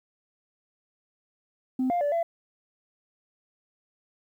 sine tone with pitch steps, 257.8 / 701 / 580 / 674 Hz, C4 / F5 / D5 / E5, -26 / +6 / -22 / +38 cents, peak -21 dBFS, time 1.79-2.23 s, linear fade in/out 5 ms, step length 110 ms, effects tanh soft clip ceiling -21 dBFS + 10-bit

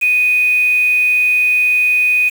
sine tone with quantisation, 2489 Hz, D#7, in tune, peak -10 dBFS, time 0.01-2.3 s, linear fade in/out 20 ms, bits 5, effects none

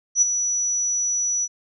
sine tone with ADSR envelope, 5900 Hz, F#8, 6 cents flat, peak -11 dBFS, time 0.15-1.48 s, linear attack 67 ms, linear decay 18 ms, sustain -9 dB, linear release 44 ms, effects none

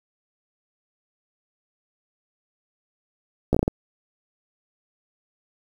slowing click train, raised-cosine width 2 ms, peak -6 dBFS, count 6, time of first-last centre 3.53-3.679 s, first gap 15 ms, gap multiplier 1.35, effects 7-bit

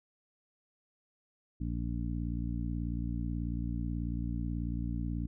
harmonic tone, 58.3 Hz, A#1, 1 cent sharp, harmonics 1 / 2 / 3 / 4 / 5, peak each -35 / -38 / -40 / -41 / -42 dBFS, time 1.6-5.27 s, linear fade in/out 10 ms, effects none

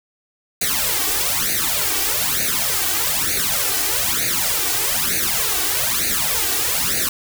white noise with flanger, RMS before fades -20 dBFS, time 0.61-7.09 s, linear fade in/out 5 ms, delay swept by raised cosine 0.46 to 2.66 ms, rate 1.1 Hz, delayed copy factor +1, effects none

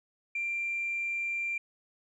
sine tone, 2370 Hz, D7, 15 cents sharp, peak -29 dBFS, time 0.35-1.58 s, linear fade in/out 5 ms, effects tanh soft clip ceiling -25 dBFS

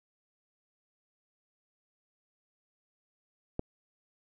click, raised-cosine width 2 ms, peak -18 dBFS, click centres 3.594 s, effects none

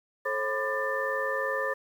sine tone cluster, 434.6 / 537 / 1005 / 1193 / 1779 Hz, A4 / C5 / B5 / D6 / A6, -21 / +45 / +30 / +27 / +19 cents, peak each -36 / -31 / -37 / -35 / -31 dBFS, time 0.25-1.74 s, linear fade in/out 10 ms, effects 9-bit

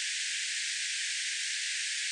pink band-pass noise, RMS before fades -34 dBFS, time 0-2.11 s, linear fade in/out 0 ms, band 1600 to 9100 Hz, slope 96 dB/octave, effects none

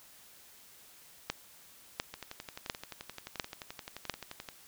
two click trains, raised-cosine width 0.2 ms, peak -24 / -14 dBFS, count 28 / 5, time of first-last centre 2.14-4.488 / 1.3-4.097 s, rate 11.5 / 1.43 Hz, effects white hiss -57 dBFS RMS until 4.67 s

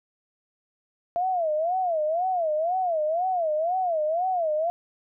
sine tone with vibrato, 676 Hz, E5, 43 cents sharp, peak -22 dBFS, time 1.16-4.7 s, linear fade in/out 0 ms, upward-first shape sine, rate 2 Hz, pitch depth 190 cents each way, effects none

